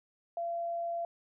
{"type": "tone", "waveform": "sine", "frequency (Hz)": 682, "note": "F5", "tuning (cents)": -41, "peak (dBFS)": -32, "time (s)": [0.37, 1.05], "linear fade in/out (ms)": 2, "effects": []}